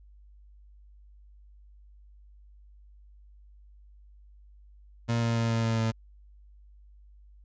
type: tone with pitch steps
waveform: 30% pulse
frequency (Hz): 116.8 / 115.93 / 115.06 / 114.2 / 113.34 / 112.5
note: A#2 / A#2 / A#2 / A#2 / A#2 / A2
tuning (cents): +4 / -9 / -22 / -35 / -48 / +39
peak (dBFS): -22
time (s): 5.08-5.92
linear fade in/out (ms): 20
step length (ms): 140
effects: added 50 Hz sine -51 dBFS peak until 7.44 s + resampled to 16000 Hz